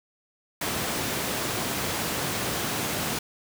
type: high-pass noise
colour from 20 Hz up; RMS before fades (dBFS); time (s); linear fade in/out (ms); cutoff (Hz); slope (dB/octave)
pink; -29; 0.61-3.19; 5; 120; 12
effects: none